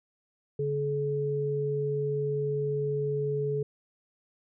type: tone pair together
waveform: sine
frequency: 142.56 / 427.2 Hz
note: C#3 / G#4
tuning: +49 / +49 cents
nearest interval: octave + perfect fifth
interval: 1900 cents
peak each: -31 / -28 dBFS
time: 0.59-3.63 s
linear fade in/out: 5 ms
effects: none